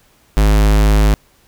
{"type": "tone", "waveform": "square", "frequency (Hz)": 52.1, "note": "G#1", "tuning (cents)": 6, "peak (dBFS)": -9, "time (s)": [0.37, 1.14], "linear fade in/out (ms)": 0, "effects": ["pink hiss -53 dBFS RMS until 1.47 s"]}